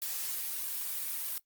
blue noise with flanger, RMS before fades -36 dBFS, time 0.02-1.38 s, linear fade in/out 0 ms, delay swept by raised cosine 1.7 to 7.6 ms, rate 1.6 Hz, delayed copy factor +0.9, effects noise-tail reverb RT60 0.1 s tail -19 dB re dry + Opus 48 kbps

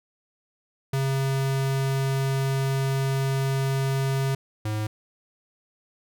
square tone pair in turn, 135.2 / 107.31 Hz, C#3 / A2, -43 / -43 cents, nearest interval major third, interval 400 cents, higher first, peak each -23 / -26 dBFS, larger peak first, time 0.93-4.35 / 4.65-4.87 s, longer first, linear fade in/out 5 ms, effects none

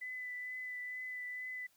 sine tone with vibrato, 2000 Hz, B6, 21 cents sharp, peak -40 dBFS, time 0.01-1.67 s, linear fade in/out 10 ms, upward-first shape triangle, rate 2.2 Hz, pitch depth 16 cents each way, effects white hiss -71 dBFS RMS until 1.76 s

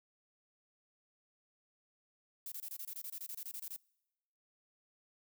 violet noise bursts, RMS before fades -44 dBFS, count 16, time 2.46-3.763 s, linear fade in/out 2 ms, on 58 ms, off 25 ms, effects noise-tail reverb RT60 1.0 s tail -26 dB re dry

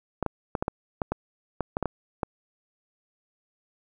clicks, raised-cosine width 1 ms, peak -12 dBFS, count 12, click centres 0.227 / 0.263 / 0.552 / 0.625 / 0.681 / 1.018 / 1.12 / 1.607 / 1.769 / 1.827 / 1.857 / 2.232 s, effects 9-bit

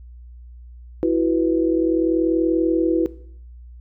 sine chord, E suspended second, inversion none, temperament equal, 329.6 / 370 / 493.9 Hz, E4 / F#4 / B4, 0 / 0 / 0 cents, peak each -18 / -21 / -23 dBFS, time 1.03-3.06 s, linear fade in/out 0 ms, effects noise-tail reverb RT60 0.6 s tail -18 dB re dry + added 60 Hz sine -38 dBFS peak until 3.8 s

